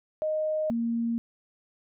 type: tone pair in turn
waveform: sine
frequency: 620 / 232.2 Hz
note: D#5 / A#3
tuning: -6 / -7 cents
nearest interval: octave + perfect fourth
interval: 1701 cents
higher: first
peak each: -25 dBFS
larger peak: neither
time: 0.22-0.7 / 0.7-1.18 s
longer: neither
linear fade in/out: 0 ms
effects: none